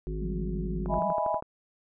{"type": "harmonic tone", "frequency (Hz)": 51.91, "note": "G#1", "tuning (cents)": 0, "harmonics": [1, 3, 5, 7, 8], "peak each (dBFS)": [-32, -37, -44, -38, -49], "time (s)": [0.07, 0.99], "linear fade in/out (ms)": 0}
{"type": "tone with vibrato", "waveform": "sine", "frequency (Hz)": 185, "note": "F#3", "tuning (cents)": 0, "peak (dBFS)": -33, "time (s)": [0.21, 1.13], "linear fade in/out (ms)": 10, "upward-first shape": "sine", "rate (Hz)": 12, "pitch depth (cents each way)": 160}
{"type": "click train", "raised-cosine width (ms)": 1, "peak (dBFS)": -24, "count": 8, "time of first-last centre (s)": [0.86, 1.425], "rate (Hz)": 12.4}
{"type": "chord", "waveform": "sine", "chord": "E major seventh", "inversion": "third", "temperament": "equal", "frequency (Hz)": [622.3, 659.3, 830.6, 987.8], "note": ["D#5", "E5", "G#5", "B5"], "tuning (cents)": [0, 0, 0, 0], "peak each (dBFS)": -31, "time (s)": [0.88, 1.41], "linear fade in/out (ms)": 50}
{"effects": []}